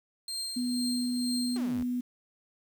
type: tone with tremolo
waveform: 30% pulse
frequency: 4186 Hz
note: C8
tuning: in tune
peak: -29 dBFS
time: 0.28-1.57 s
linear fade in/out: 2 ms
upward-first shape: triangle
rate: 2.1 Hz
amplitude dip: 60%
type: tone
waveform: sine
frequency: 246.9 Hz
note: B3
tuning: in tune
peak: -28 dBFS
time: 0.56-2.01 s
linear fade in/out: 10 ms
type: exponential sweep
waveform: sawtooth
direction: down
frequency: 417.7 to 67.7 Hz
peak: -36 dBFS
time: 1.56-1.83 s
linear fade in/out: 0 ms
effects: 9-bit